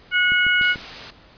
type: harmonic tone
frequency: 729 Hz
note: F#5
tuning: 26 cents flat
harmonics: 2 / 3 / 4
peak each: -17 / -21 / -23 dBFS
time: 0.11-0.76 s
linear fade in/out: 50 ms
type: click train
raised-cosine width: 3 ms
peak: -22 dBFS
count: 4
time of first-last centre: 0.32-0.759 s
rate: 6.84 Hz
type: noise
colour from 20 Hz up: white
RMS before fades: -34 dBFS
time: 0.61-1.11 s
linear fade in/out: 10 ms
effects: pink hiss -49 dBFS RMS until 1.37 s + resampled to 11025 Hz